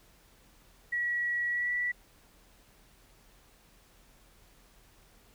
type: tone with pitch glide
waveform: sine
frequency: 1926 to 1955.1 Hz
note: B6 to B6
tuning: -44 to -18 cents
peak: -28 dBFS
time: 0.92-1.92 s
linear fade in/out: 10 ms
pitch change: +26 cents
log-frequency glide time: 1.5-1.72 s
effects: added 41 Hz sine -63 dBFS peak until 5.34 s + pink hiss -62 dBFS RMS until 5.34 s